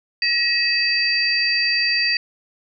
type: tone cluster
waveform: sine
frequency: 1905 / 2583 / 4655 Hz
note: A#6 / E7 / D8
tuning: +37 / -36 / -16 cents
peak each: -22 / -23 / -19 dBFS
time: 0.22-2.17 s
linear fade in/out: 2 ms
effects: none